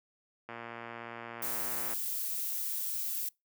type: click train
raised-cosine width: 0.5 ms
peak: -27 dBFS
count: 170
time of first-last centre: 0.49-1.934 s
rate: 117 Hz
type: noise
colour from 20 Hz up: violet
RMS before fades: -35 dBFS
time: 1.42-3.29 s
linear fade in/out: 5 ms
effects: noise-tail reverb RT60 0.2 s tail -25 dB re dry + high-pass 150 Hz 12 dB/octave